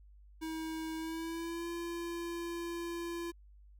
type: tone with pitch glide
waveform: square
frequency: 320.1 to 341.1 Hz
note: D#4 to F4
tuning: +49 to -41 cents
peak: -38 dBFS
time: 0.41-3.32 s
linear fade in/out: 20 ms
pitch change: +110 cents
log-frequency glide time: 0.96-1.68 s
effects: added 50 Hz sine -55 dBFS peak until 3.79 s